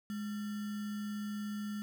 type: tone with sample-and-hold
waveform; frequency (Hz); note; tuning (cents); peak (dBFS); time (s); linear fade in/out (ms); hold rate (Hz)
sine; 208.3; G#3; +5; -36; 0.1-1.82; 0; 1575
effects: none

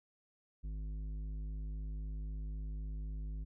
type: tone with tanh clipping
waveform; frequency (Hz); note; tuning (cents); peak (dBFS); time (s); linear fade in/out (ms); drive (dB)
triangle; 51.91; G#1; 0; -40; 0.63-3.45; 20; 14
effects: none

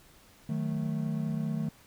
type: chord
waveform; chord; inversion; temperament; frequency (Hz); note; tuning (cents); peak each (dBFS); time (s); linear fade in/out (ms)
triangle; D# diminished; none; equal; 155.56 / 185 / 220; D#3 / F#3 / A3; 0 / 0 / 0; -30 / -35 / -31; 0.49-1.69; 5
effects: pink hiss -58 dBFS RMS until 1.86 s

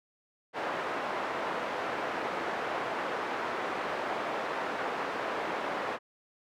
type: band-pass noise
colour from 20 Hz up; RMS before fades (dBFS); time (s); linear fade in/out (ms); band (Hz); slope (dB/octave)
pink; -34; 0.53-5.99; 50; 470 to 1600; 12
effects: none

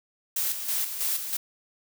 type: noise with tremolo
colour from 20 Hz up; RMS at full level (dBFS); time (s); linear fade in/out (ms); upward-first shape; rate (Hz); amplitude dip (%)
blue; -27; 0.36-1.37; 5; square; 3.1; 55
effects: none

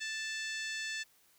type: harmonic tone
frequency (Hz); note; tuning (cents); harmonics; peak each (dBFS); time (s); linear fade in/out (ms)
880; A5; 0; 2 / 3 / 4 / 5 / 6 / 7 / 8 / 9; -39 / -43 / -45 / -47 / -49 / -50 / -51 / -52; 0-1.04; 20
effects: white hiss -67 dBFS RMS until 1.38 s

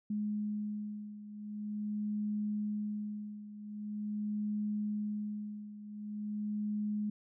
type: beating tone pair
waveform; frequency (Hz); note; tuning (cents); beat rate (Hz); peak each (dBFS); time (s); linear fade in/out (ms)
sine; 209.5 / 209.94; G#3 / G#3; +15 / +19; 0.44; -36 / -40; 0.1-7.1; 5
effects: none

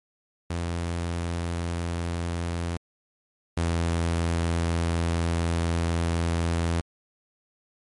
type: tone pair in turn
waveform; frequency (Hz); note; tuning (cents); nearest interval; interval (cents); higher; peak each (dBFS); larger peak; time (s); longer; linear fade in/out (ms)
sawtooth; 85.4 / 84.13; F2 / E2; -38 / +36; unison; 26; first; -23 / -19; second; 0.5-2.77 / 3.57-6.81; second; 5
effects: MP3 48 kbps

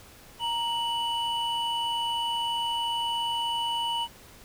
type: tone pair together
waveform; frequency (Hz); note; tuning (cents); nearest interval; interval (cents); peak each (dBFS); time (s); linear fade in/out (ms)
triangle; 932.3 / 2960; A#5 / F#7; 0 / 0; octave + minor sixth; 2000; -27 / -28; 0.39-4.08; 50
effects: pink hiss -51 dBFS RMS until 4.44 s

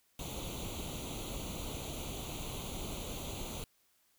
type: noise with comb filter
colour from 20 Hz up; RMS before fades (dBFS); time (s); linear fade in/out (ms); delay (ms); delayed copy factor
pink; -41; 0.19-3.64; 2; 0.29; +0.85
effects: white hiss -72 dBFS RMS until 4.18 s

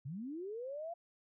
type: linear sweep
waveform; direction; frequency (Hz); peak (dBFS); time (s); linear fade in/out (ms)
sine; up; 121.6 to 698.5; -40; 0.05-0.94; 10
effects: none

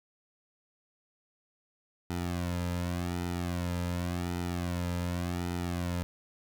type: tone with flanger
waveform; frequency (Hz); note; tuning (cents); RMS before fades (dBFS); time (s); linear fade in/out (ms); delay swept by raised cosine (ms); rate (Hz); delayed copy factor
sawtooth; 87.9; F2; +12; -33; 2.1-6.03; 0; 1.8 to 2.72; 0.88; -0.9
effects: none

